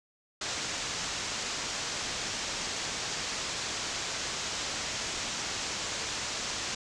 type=low-pass noise; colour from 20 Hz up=white; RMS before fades=-35 dBFS; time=0.41-6.75 s; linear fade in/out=5 ms; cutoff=7300 Hz; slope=48 dB/octave; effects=none